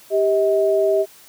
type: tone pair together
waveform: sine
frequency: 394 / 637 Hz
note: G4 / D#5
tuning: +9 / +41 cents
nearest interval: minor sixth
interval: 832 cents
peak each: -17 dBFS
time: 0.1-1.06 s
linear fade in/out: 50 ms
effects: white hiss -47 dBFS RMS until 1.28 s + high-pass 80 Hz 12 dB/octave